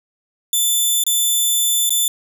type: tone with dropouts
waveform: 10% pulse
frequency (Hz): 3520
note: A7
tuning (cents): 0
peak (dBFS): -7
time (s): 0.53-2.08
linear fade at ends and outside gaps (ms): 2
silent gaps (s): 1.038-1.065 / 1.894-1.905
effects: none